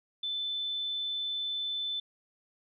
sine tone, 3520 Hz, A7, in tune, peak -31 dBFS, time 0.23-2 s, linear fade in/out 5 ms, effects none

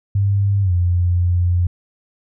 sine tone with pitch glide, 99.7 to 88.31 Hz, G2 to F2, +30 to +20 cents, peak -13 dBFS, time 0.15-1.67 s, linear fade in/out 5 ms, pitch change -210 cents, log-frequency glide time 0.62-0.72 s, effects none

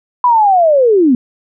sine linear sweep, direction down, 1004 to 233.1 Hz, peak -6 dBFS, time 0.24-1.15 s, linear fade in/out 2 ms, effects none

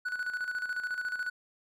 triangle tone with tremolo, 1480 Hz, F#6, in tune, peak -28 dBFS, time 0.05-1.3 s, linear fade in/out 10 ms, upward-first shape square, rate 14 Hz, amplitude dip 60%, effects none

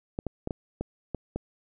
clicks, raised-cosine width 2 ms, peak -17 dBFS, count 7, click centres 0.189 / 0.267 / 0.474 / 0.508 / 0.81 / 1.147 / 1.36 s, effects none

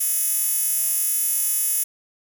10% pulse tone with high-pass filter, 428.6 Hz, A4, 45 cents flat, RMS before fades -22 dBFS, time 0-1.84 s, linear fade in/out 10 ms, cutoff 11000 Hz, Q 1.7, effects none

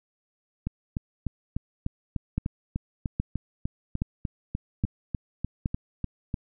two click trains, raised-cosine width 5 ms, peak -16 / -13 dBFS, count 20 / 5, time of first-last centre 0.67-6.342 / 2.38-5.659 s, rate 3.35 / 1.22 Hz, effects none

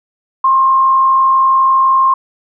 sine tone with frequency modulation, 1063 Hz, C6, 27 cents sharp, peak -7 dBFS, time 0.44-2.14 s, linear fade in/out 5 ms, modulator 52.1 Hz, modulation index 0.34, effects none

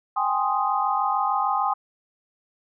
sine chord, Ab major seventh, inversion third, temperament equal, 784 / 830.6 / 1046.5 / 1244.5 Hz, G5 / Ab5 / C6 / Eb6, 0 / 0 / 0 / 0 cents, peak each -26 dBFS, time 0.16-1.74 s, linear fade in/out 10 ms, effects none

